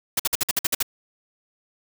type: noise bursts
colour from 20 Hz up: white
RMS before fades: -21 dBFS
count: 9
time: 0.17-0.828 s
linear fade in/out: 5 ms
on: 26 ms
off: 53 ms
effects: none